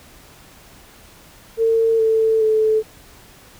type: tone with pitch steps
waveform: sine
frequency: 452.4 / 444.1 / 436 Hz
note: A4 / A4 / A4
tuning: +48 / +16 / -16 cents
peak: -13 dBFS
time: 1.57-2.83 s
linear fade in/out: 50 ms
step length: 420 ms
effects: pink hiss -46 dBFS RMS until 3.59 s